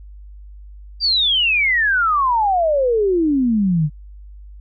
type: exponential sweep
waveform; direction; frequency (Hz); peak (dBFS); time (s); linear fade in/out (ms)
sine; down; 4799 to 143.8; -13; 1-3.9; 50
effects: added 50 Hz sine -35 dBFS peak until 4.6 s + MP3 48 kbps